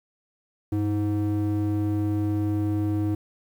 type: ring-modulated tone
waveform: triangle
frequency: 207.7 Hz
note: G#3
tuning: in tune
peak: -17 dBFS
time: 0.72-3.15 s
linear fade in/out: 5 ms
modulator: 108 Hz
effects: 9-bit